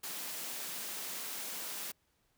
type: high-pass noise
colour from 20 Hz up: white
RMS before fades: -41 dBFS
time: 0.03-1.92 s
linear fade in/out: 10 ms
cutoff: 160 Hz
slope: 48 dB/octave
effects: pink hiss -75 dBFS RMS until 2.37 s